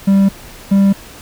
triangle tone pair in turn, 196 / 197 Hz, G3 / G3, 0 / +9 cents, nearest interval unison, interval 9 cents, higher second, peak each -5 dBFS, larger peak neither, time 0.07-0.29 / 0.71-0.93 s, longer neither, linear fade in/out 10 ms, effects pink hiss -36 dBFS RMS until 1.21 s

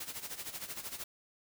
white noise with tremolo, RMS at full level -40 dBFS, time 0-1.04 s, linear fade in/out 5 ms, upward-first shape sine, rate 13 Hz, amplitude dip 75%, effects none

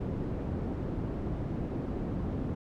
white low-pass noise, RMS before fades -34 dBFS, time 0-2.55 s, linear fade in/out 10 ms, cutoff 270 Hz, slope 12 dB/octave, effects none

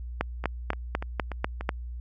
two click trains, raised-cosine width 0.5 ms, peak -19 / -10 dBFS, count 5 / 7, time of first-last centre 0.44-1.61 / 0.21-1.691 s, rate 3.42 / 4.05 Hz, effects added 60 Hz sine -34 dBFS peak until 2 s

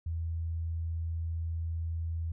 sine tone, 82.41 Hz, E2, in tune, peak -31 dBFS, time 0.06-2.32 s, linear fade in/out 5 ms, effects none

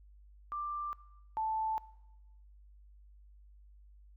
sine tone pair in turn, 1182 / 878.4 Hz, D6 / A5, +11 / -3 cents, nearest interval perfect fourth, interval 514 cents, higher first, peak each -35 / -31 dBFS, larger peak second, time 0.52-0.93 / 1.37-1.78 s, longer neither, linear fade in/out 0 ms, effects noise-tail reverb RT60 1.0 s tail -20 dB re dry + added 50 Hz sine -55 dBFS peak until 4.16 s

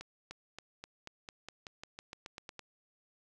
accelerating click train, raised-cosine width 0.2 ms, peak -27 dBFS, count 15, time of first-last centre 0.01-2.593 s, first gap 300 ms, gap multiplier 0.92, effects none

